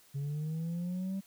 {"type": "linear sweep", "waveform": "sine", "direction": "up", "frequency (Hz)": [137.7, 196], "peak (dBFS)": -30, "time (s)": [0.14, 1.21], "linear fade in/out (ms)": 20, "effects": ["tanh soft clip ceiling -32 dBFS", "white hiss -62 dBFS RMS until 1.26 s"]}